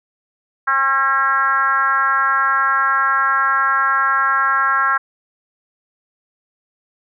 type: tone with frequency modulation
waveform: sine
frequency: 1355 Hz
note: E6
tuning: 47 cents sharp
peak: -13 dBFS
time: 0.67-4.98 s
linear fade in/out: 10 ms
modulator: 274 Hz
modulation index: 1.3
effects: none